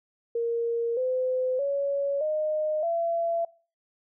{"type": "tone with pitch steps", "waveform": "sine", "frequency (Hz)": [466.2, 511.3, 560.9, 615.2, 674.7], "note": ["A#4", "C5", "C#5", "D#5", "E5"], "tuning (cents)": [0, -40, 20, -20, 40], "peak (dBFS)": -24, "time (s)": [0.35, 3.45], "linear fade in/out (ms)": 5, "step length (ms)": 620, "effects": ["noise-tail reverb RT60 0.4 s tail -22 dB re dry"]}